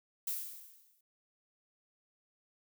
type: noise with exponential decay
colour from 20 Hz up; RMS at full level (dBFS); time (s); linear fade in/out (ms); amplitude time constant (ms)
violet; -34; 0.27-1.01; 5; 160
effects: none